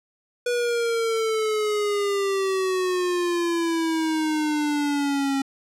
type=exponential sweep; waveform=square; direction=down; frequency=488.3 to 271.3 Hz; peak=-22 dBFS; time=0.46-5.42 s; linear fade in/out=5 ms; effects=low-pass 10000 Hz 12 dB/octave